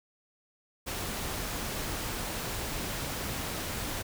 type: noise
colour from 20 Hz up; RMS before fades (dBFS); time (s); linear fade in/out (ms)
pink; -35; 0.86-4.03; 20
effects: none